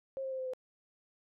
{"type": "tone with pitch steps", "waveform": "sine", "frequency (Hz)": [536, 529.8, 523.8, 517.7, 511.8], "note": ["C5", "C5", "C5", "C5", "C5"], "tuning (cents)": [42, 22, 2, -18, -38], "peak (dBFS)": -35, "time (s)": [0.17, 0.535], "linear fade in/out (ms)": 0, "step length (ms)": 73, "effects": []}